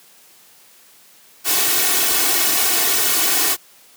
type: noise with comb filter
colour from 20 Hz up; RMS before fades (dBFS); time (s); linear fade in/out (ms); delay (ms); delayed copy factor
white; -17; 1.44-3.57; 50; 2.7; +1
effects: white hiss -49 dBFS RMS until 3.96 s + high-pass 150 Hz 12 dB/octave